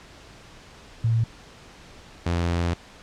sine / sawtooth tone pair in turn, 114 / 85.85 Hz, A#2 / F2, -38 / -29 cents, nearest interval perfect fourth, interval 491 cents, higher first, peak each -18 dBFS, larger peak neither, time 1.04-1.24 / 2.26-2.74 s, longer second, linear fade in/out 5 ms, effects pink hiss -47 dBFS RMS until 3.02 s + low-pass 6000 Hz 12 dB/octave

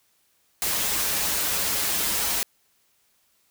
white noise with comb filter, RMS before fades -25 dBFS, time 0.62-2.43 s, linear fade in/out 0 ms, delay 7.9 ms, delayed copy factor -0.8, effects white hiss -66 dBFS RMS until 3.5 s

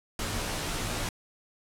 pink noise with comb filter, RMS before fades -32 dBFS, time 0.19-1.09 s, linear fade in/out 2 ms, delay 15 ms, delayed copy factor -0.65, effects low-pass 11000 Hz 12 dB/octave

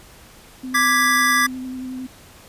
sine tone with vibrato, 256.8 Hz, C4, 32 cents flat, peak -27 dBFS, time 0.63-2.07 s, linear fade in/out 10 ms, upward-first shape sine, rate 11 Hz, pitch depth 16 cents each way
square chord, G# diminished, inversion second, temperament equal, 1174.7 / 1661.2 / 1975.5 Hz, D6 / G#6 / B6, 0 / 0 / 0 cents, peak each -20 dBFS, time 0.74-1.47 s, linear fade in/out 10 ms
effects pink hiss -46 dBFS RMS until 2.48 s + resampled to 32000 Hz

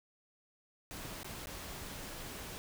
pink noise with dropouts, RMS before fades -45 dBFS, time 0.91-2.58 s, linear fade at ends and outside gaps 0 ms, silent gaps 1.231-1.245 / 1.458-1.47 s, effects none

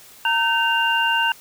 sine tone cluster, 920 / 1537 / 2794 Hz, A#5 / G6 / F7, -23 / -35 / 0 cents, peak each -21 dBFS, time 0.25-1.32 s, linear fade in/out 2 ms, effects white hiss -46 dBFS RMS until 1.4 s

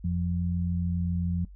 sine tone pair together, 87.31 / 174.62 Hz, F2 / F3, 0 / 0 cents, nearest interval octave, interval 1200 cents, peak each -28 dBFS, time 0.04-1.45 s, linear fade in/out 5 ms, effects noise-tail reverb RT60 0.1 s tail -22 dB re dry + added 48 Hz sine -44 dBFS peak until 1.55 s

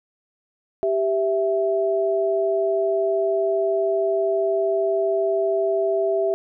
sine tone pair together, 392 / 659.3 Hz, G4 / E5, 0 / 0 cents, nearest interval major sixth, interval 900 cents, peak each -21 dBFS, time 0.83-6.34 s, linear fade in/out 0 ms, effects none

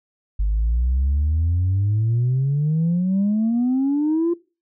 sine exponential sweep, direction up, 49 to 348.3 Hz, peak -15 dBFS, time 0.39-4.34 s, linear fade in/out 10 ms, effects noise-tail reverb RT60 0.3 s tail -20 dB re dry + tanh soft clip ceiling -14 dBFS

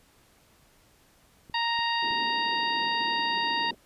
clicks, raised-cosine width 3 ms, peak -34 / -35 / -33 dBFS, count 3, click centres 1.498 / 1.79 / 2.11 s
harmonic tone, 932.3 Hz, A#5, in tune, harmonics 1 / 2 / 3 / 4 / 5, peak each -28 / -31 / -33 / -34 / -35 dBFS, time 1.54-3.71 s, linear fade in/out 5 ms
white band-pass noise, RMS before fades -43 dBFS, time 2.02-3.75 s, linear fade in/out 5 ms, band 210 to 410 Hz, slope 24 dB/octave
effects pink hiss -61 dBFS RMS until 3.85 s + resampled to 32000 Hz

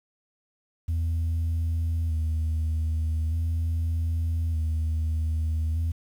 sine tone with vibrato, 80.9 Hz, E2, 32 cents flat, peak -21 dBFS, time 0.88-5.92 s, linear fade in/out 10 ms, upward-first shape square, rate 0.41 Hz, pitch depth 32 cents each way, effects tanh soft clip ceiling -22 dBFS + 9-bit

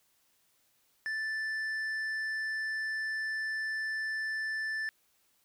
triangle tone with tanh clipping, 1760 Hz, A6, in tune, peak -33 dBFS, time 1.06-4.89 s, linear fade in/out 0 ms, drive 10 dB, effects white hiss -71 dBFS RMS until 5.44 s

